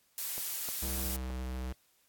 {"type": "noise", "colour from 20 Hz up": "blue", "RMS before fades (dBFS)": -36, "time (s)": [0.18, 1.16], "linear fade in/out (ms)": 0}
{"type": "click train", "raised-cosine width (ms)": 1, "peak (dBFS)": -32, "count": 4, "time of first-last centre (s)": [0.38, 1.303], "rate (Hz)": 3.25}
{"type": "tone with pitch glide", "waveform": "square", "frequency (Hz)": [66.5, 63.79], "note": ["C2", "C2"], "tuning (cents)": [29, -43], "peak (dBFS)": -36, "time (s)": [0.82, 1.73], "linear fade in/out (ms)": 10, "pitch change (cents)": -72, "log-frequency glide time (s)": [1.05, 1.25]}
{"effects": ["white hiss -70 dBFS RMS until 2.08 s", "AAC 64 kbps"]}